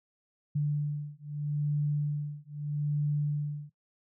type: beating tone pair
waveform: sine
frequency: 146.83 / 147.62 Hz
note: D3 / D3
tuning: 0 / +9 cents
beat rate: 0.79 Hz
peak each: -31 dBFS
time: 0.55-3.7 s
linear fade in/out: 10 ms
effects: noise-tail reverb RT60 0.1 s tail -17 dB re dry